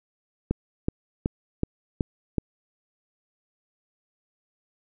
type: click train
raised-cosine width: 3 ms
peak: -10 dBFS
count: 6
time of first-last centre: 0.51-2.383 s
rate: 2.67 Hz
effects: none